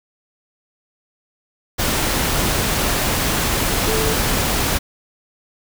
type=tone in noise; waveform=sine; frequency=440 Hz; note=A4; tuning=in tune; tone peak=-21 dBFS; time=3.87-4.15 s; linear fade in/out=20 ms; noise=pink; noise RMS=-19 dBFS; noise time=1.78-4.79 s; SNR=-5 dB; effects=none